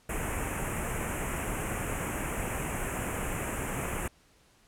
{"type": "band-stop noise", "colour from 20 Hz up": "pink", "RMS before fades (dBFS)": -33, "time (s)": [0.09, 4.08], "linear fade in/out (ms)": 5, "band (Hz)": [2700, 7100], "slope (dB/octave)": 48, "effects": ["pink hiss -63 dBFS RMS until 4.67 s", "low-pass 11000 Hz 12 dB/octave"]}